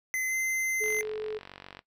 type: tone with pitch glide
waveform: square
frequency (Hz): 2045 to 2069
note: C7 to C7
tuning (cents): -40 to -20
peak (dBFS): -28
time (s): 0.14-1.01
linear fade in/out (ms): 0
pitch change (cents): +20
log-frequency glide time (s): 0.27-0.34
type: tone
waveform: sine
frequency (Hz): 430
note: A4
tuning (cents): -40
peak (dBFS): -31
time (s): 0.8-1.39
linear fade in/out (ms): 20
type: click train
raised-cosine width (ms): 0.3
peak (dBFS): -27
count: 46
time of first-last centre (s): 0.84-1.791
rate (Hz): 47.3
effects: noise-tail reverb RT60 0.1 s tail -17 dB re dry